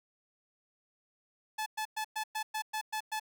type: tone bursts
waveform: sawtooth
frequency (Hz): 865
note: A5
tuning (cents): -30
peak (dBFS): -29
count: 9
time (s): 1.58-3.198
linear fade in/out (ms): 10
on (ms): 82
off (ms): 110
effects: none